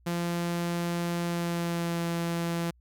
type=tone with pitch glide; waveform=sawtooth; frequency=172 to 169.44 Hz; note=F3 to E3; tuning=-26 to +48 cents; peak=-24 dBFS; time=0.06-2.71 s; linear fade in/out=10 ms; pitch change=-26 cents; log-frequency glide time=1.24-2.04 s; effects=added 60 Hz sine -58 dBFS peak until 2.8 s